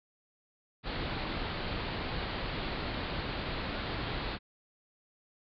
pink low-pass noise, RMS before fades -36 dBFS, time 0.83-4.39 s, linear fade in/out 50 ms, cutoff 4600 Hz, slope 96 dB/octave, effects none

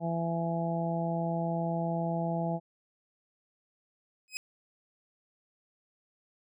harmonic tone, 167.5 Hz, E3, 28 cents sharp, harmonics 1 / 2 / 3 / 4 / 5, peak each -31 / -39 / -40 / -34 / -38 dBFS, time 0-2.6 s, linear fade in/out 50 ms
20% pulse tone with exponential growth, 2526 Hz, D#7, 26 cents sharp, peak -25 dBFS, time 4.28-4.37 s, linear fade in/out 0 ms, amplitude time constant 19 ms
effects none

